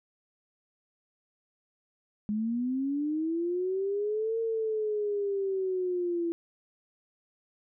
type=linear two-way sweep; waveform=sine; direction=up then down; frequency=206.4 to 456.6 to 334.7 Hz; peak=-27 dBFS; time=2.29-6.32 s; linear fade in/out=0 ms; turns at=4.39 s; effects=none